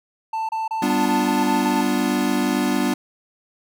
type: tone bursts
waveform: triangle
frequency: 887 Hz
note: A5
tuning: 14 cents sharp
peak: -20 dBFS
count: 8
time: 0.33-1.813 s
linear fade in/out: 5 ms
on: 160 ms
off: 29 ms
type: chord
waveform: square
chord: G dominant seventh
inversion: none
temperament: equal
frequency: 196 / 246.9 / 293.7 / 349.2 Hz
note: G3 / B3 / D4 / F4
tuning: 0 / 0 / 0 / 0 cents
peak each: -26 / -23 / -24 / -28 dBFS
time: 0.82-2.94 s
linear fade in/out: 5 ms
effects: none